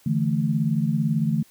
sine chord, D suspended second, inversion none, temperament equal, 146.83 / 164.81 / 220 Hz, D3 / E3 / A3, 0 / 0 / 0 cents, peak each -24 dBFS, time 0.06-1.43 s, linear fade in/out 5 ms, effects white hiss -56 dBFS RMS until 1.5 s

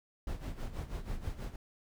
brown noise with tremolo, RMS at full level -36 dBFS, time 0.27-1.56 s, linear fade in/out 2 ms, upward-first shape sine, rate 6.2 Hz, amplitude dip 75%, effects none

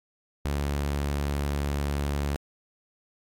sawtooth tone, 71.5 Hz, D2, 46 cents flat, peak -22 dBFS, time 0.45-2.36 s, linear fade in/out 0 ms, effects AAC 64 kbps

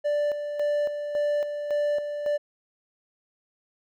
triangle tone with tremolo, 587.3 Hz, D5, in tune, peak -20 dBFS, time 0.04-2.38 s, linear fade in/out 20 ms, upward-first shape square, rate 1.8 Hz, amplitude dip 55%, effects none

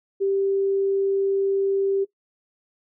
sine tone, 392 Hz, G4, in tune, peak -19 dBFS, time 0.2-2.05 s, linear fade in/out 20 ms, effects noise-tail reverb RT60 0.1 s tail -17 dB re dry

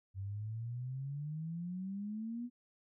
sine exponential sweep, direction up, 94.7 to 246.9 Hz, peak -38 dBFS, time 0.14-2.5 s, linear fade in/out 50 ms, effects none

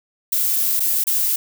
violet noise with dropouts, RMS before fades -19 dBFS, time 0.32-1.36 s, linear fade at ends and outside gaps 5 ms, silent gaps 0.797-0.803 / 1.04-1.069 s, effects none

